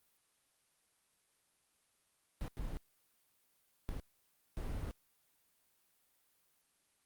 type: noise bursts at uneven times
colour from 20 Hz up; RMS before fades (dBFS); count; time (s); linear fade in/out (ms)
brown; -40; 4; 2.41-2.48 / 2.57-2.77 / 3.89-4 / 4.57-4.91; 0
effects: white hiss -75 dBFS RMS until 7.05 s + Opus 32 kbps